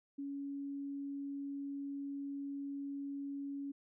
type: tone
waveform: sine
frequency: 280 Hz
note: C#4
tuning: 18 cents sharp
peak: -39 dBFS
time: 0.18-3.72 s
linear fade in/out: 10 ms
effects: none